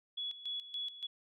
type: tone with tremolo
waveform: sine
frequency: 3385 Hz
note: G#7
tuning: 32 cents sharp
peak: -36 dBFS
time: 0.17-1.07 s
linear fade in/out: 10 ms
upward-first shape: square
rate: 3.5 Hz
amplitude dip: 75%
effects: none